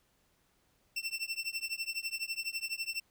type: tone with tremolo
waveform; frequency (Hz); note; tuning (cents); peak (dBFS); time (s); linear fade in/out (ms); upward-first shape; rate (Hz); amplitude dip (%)
25% pulse; 2690; E7; +34; -27; 0.96-3; 5; triangle; 12; 100
effects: pink hiss -72 dBFS RMS until 3.1 s